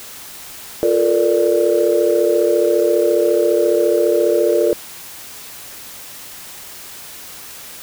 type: chord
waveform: sine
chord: Bb major seventh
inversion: second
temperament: equal with one note detuned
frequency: 349.2 / 440 / 474.6 / 587.3 Hz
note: F4 / A4 / Bb4 / D5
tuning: 0 / 0 / +31 / 0 cents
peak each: -17 dBFS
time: 0.83-4.73 s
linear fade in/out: 0 ms
effects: tanh soft clip ceiling -3 dBFS + white hiss -35 dBFS RMS until 7.82 s